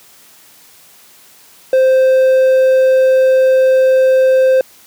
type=tone; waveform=triangle; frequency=522 Hz; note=C5; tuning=4 cents flat; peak=-5 dBFS; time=1.73-4.61 s; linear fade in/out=2 ms; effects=white hiss -44 dBFS RMS until 4.86 s + high-pass 100 Hz 12 dB/octave